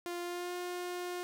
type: tone with pitch glide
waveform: sawtooth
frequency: 349.2 to 356.3 Hz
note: F4 to F4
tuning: 0 to +35 cents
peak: -33 dBFS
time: 0.06-1.23 s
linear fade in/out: 0 ms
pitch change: +35 cents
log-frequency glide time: 0.21-0.54 s
effects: none